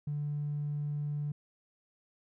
triangle tone with tanh clipping, 146.83 Hz, D3, in tune, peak -31 dBFS, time 0.07-1.32 s, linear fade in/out 5 ms, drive 1 dB, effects none

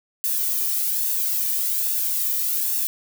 violet noise with flanger, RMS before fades -23 dBFS, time 0.24-2.87 s, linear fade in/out 0 ms, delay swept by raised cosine 1.1 to 1.68 ms, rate 1.2 Hz, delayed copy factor +0.55, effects none

